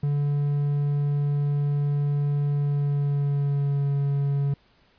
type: tone with pitch glide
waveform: triangle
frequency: 144.2 to 140.83 Hz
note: D3 to C#3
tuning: -31 to +28 cents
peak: -19 dBFS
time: 0.03-4.54 s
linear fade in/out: 5 ms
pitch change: -41 cents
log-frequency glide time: 2.51-3.89 s
effects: pink hiss -61 dBFS RMS until 4.98 s + resampled to 11025 Hz